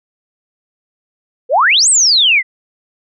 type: exponential two-way sweep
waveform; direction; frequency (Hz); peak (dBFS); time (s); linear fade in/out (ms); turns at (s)
sine; up then down; 453.7 to 8670 to 1952; -7; 1.49-2.43; 50; 1.89
effects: none